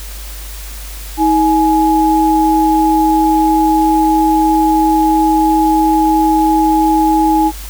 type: tone pair together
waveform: sine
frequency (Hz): 319 / 840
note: D#4 / G#5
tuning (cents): +43 / +19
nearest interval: octave + perfect fourth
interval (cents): 1676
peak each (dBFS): -11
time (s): 1.17-7.52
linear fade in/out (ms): 50
effects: added 50 Hz sine -26 dBFS peak until 7.69 s + white hiss -32 dBFS RMS until 7.69 s